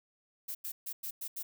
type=noise bursts at uneven times; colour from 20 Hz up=violet; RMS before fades=-39 dBFS; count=6; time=0.48-0.55 / 0.64-0.72 / 0.86-0.93 / 1.03-1.11 / 1.21-1.28 / 1.36-1.43 s; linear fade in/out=10 ms; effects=none